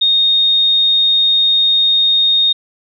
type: tone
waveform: sine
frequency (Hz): 3700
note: A#7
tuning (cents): -14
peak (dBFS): -9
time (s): 0.01-2.53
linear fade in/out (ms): 10
effects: none